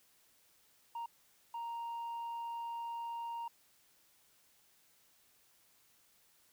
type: tone bursts at uneven times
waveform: sine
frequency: 932.3 Hz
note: A#5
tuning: in tune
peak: -36 dBFS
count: 2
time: 0.95-1.06 / 1.54-3.48 s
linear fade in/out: 5 ms
effects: tanh soft clip ceiling -38 dBFS + white hiss -69 dBFS RMS until 6.52 s